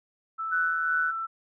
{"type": "tone with pitch glide", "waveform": "sine", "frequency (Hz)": [1318.5, 1333.1], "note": ["E6", "E6"], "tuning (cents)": [0, 19], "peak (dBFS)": -29, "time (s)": [0.38, 1.27], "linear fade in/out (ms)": 20, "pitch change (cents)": 19, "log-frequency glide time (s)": [0.58, 0.9]}
{"type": "tone with tremolo", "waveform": "sine", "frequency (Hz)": 1489, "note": "F#6", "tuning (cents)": 11, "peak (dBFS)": -23, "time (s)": [0.51, 1.12], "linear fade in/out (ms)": 20, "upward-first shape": "sine", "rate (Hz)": 2.7, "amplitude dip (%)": 40}
{"effects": []}